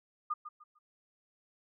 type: tone with echo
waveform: sine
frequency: 1217 Hz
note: D#6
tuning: 39 cents flat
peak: -30 dBFS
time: 0.3-0.34 s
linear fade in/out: 10 ms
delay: 150 ms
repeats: 3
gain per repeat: -11 dB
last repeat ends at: 0.79 s
effects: none